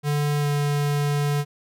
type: tone with pitch glide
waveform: square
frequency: 146.5 to 145.15 Hz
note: D3 to D3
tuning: -4 to -20 cents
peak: -21 dBFS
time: 0.03-1.45 s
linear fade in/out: 50 ms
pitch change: -16 cents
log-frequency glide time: 0.4-0.46 s
effects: none